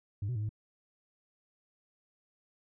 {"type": "tone with pitch steps", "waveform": "sine", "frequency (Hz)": [100.6, 124.3, 105.5, 107.2], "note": ["G2", "B2", "G#2", "A2"], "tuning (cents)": [45, 12, 28, -45], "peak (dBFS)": -29, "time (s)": [0.22, 0.492], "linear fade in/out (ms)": 5, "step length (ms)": 68, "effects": ["tanh soft clip ceiling -30 dBFS"]}